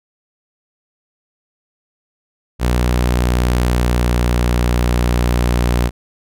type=tone with pitch glide; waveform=sawtooth; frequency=60.9 to 60.13 Hz; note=B1 to B1; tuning=-24 to -46 cents; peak=-9 dBFS; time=2.59-5.91 s; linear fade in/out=50 ms; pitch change=-22 cents; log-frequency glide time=3.62-4.19 s; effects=none